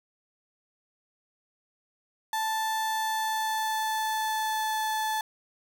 35% pulse tone with pitch glide, 880 to 869.9 Hz, A5 to A5, 0 to -20 cents, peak -25 dBFS, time 2.33-5.21 s, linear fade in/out 2 ms, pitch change -20 cents, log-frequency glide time 2.77-4.8 s, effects none

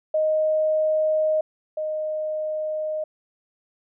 sine tone pair in turn, 622.3 / 618.7 Hz, D#5 / D#5, 0 / -10 cents, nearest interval unison, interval 10 cents, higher first, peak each -18 / -24 dBFS, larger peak first, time 0.14-1.41 / 1.77-3.04 s, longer neither, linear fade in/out 5 ms, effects none

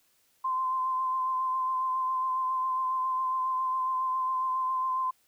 sine tone with vibrato, 1037 Hz, C6, 16 cents flat, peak -26 dBFS, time 0.44-5.11 s, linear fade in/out 10 ms, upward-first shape sine, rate 7.3 Hz, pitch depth 20 cents each way, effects white hiss -68 dBFS RMS until 5.27 s

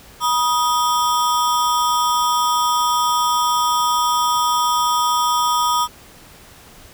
square ring-modulated tone, 1108.7 Hz, C#6, in tune, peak -13 dBFS, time 0.2-5.88 s, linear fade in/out 50 ms, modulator 140 Hz, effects pink hiss -44 dBFS RMS until 6.93 s

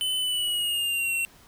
square tone with pitch glide, 3024 to 2725 Hz, F#7 to F7, +37 to -43 cents, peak -25 dBFS, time 0.01-1.25 s, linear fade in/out 0 ms, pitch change -180 cents, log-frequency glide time 0.18-1.14 s, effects pink hiss -54 dBFS RMS until 1.47 s

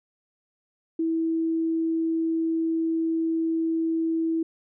sine tone, 326.2 Hz, E4, 18 cents flat, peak -22 dBFS, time 0.99-4.43 s, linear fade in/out 5 ms, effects none

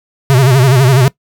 square tone with vibrato, 130.81 Hz, C3, in tune, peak -6 dBFS, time 0.3-1.08 s, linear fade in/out 0 ms, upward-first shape sine, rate 12 Hz, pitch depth 120 cents each way, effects noise-tail reverb RT60 0.1 s tail -21 dB re dry

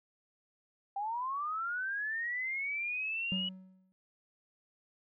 sine linear sweep, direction up, 780 to 2944 Hz, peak -33 dBFS, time 0.96-3.49 s, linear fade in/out 5 ms
triangle tone with exponential decay, 187.3 Hz, F#3, 21 cents sharp, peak -29 dBFS, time 3.32-3.92 s, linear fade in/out 0 ms, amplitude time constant 130 ms
effects none

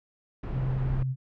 brown noise, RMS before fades -32 dBFS, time 0.43-1.03 s, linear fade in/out 5 ms
sine tone with vibrato, 130.81 Hz, C3, in tune, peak -26 dBFS, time 0.5-1.16 s, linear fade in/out 50 ms, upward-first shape sine, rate 13 Hz, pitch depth 11 cents each way
effects low-pass 2000 Hz 12 dB/octave

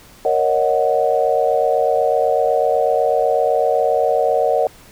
sine chord, D# minor seventh, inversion second, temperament equal, 466.2 / 554.4 / 622.3 / 740 Hz, A#4 / C#5 / D#5 / F#5, 0 / 0 / 0 / 0 cents, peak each -19 dBFS, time 0.25-4.67 s, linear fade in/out 2 ms, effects pink hiss -45 dBFS RMS until 4.91 s

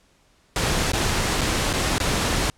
pink noise with dropouts, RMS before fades -22 dBFS, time 0.56-2.5 s, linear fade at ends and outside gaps 1 ms, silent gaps 0.919-0.933 / 1.41-1.415 / 1.73-1.736 / 1.982-2.001 s, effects pink hiss -60 dBFS RMS until 2.57 s + low-pass 9000 Hz 12 dB/octave

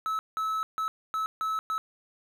triangle tone bursts at uneven times, 1300 Hz, E6, 24 cents flat, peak -25 dBFS, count 6, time 0.06-0.19 / 0.37-0.63 / 0.78-0.88 / 1.14-1.26 / 1.41-1.59 / 1.7-1.78 s, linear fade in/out 0 ms, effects 9-bit

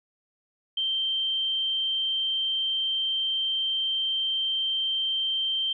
sine tone, 3136 Hz, G7, in tune, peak -24 dBFS, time 0.77-5.73 s, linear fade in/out 5 ms, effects none

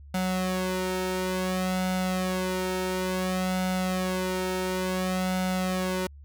sawtooth tone with flanger, 185 Hz, F#3, in tune, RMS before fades -28 dBFS, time 0.14-6.07 s, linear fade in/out 5 ms, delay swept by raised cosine 1.4 to 2.22 ms, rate 0.57 Hz, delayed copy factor +0.8, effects added 71 Hz sine -44 dBFS peak until 6.24 s

